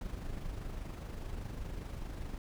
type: noise with amplitude modulation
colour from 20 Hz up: brown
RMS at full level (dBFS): -39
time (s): 0.01-2.38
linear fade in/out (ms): 2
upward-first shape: sine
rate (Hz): 25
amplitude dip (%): 45
effects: none